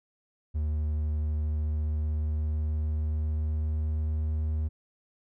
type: tone with pitch glide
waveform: triangle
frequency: 76 to 77.51 Hz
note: D#2 to D#2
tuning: -40 to -6 cents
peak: -24 dBFS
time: 0.54-4.69 s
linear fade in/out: 20 ms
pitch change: +34 cents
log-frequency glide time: 1.17-4.53 s
effects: none